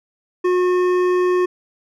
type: tone with hard clipping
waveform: sine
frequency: 361.9 Hz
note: F#4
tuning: 38 cents flat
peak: -16 dBFS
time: 0.44-1.46 s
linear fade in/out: 10 ms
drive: 11 dB
effects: none